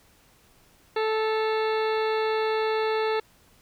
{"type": "harmonic tone with a mistuned harmonic", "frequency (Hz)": 437.7, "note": "A4", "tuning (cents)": -9, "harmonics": [1, 2, 3, 4, 5, 6, 8, 9, 10], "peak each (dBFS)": [-24, -30, -34, -36, -38, -40, -42, -43, -44], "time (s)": [0.96, 3.2], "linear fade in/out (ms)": 5, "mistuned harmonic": 6, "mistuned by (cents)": 43, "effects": ["pink hiss -59 dBFS RMS until 3.61 s"]}